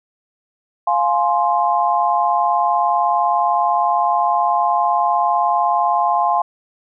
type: chord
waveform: sine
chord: F minor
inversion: none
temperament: just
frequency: 698.5 / 838.1 / 1047.7 Hz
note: F5 / Ab5 / C6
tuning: 0 / +16 / +2 cents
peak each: -18 dBFS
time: 0.87-6.42 s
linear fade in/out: 5 ms
effects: none